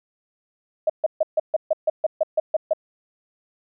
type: tone bursts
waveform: sine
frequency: 627 Hz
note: D#5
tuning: 13 cents sharp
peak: -15 dBFS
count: 12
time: 0.87-2.734 s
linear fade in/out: 5 ms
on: 27 ms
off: 140 ms
effects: none